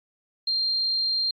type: tone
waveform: sine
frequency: 4186 Hz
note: C8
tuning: in tune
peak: -22 dBFS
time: 0.47-1.31 s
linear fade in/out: 5 ms
effects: AAC 48 kbps